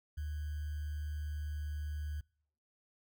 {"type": "tone with sample-and-hold", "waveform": "sine", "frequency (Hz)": 74.9, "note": "D2", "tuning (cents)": 35, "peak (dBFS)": -36, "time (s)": [0.17, 2.21], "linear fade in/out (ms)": 10, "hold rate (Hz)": 1575, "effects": ["noise-tail reverb RT60 0.6 s tail -26 dB re dry"]}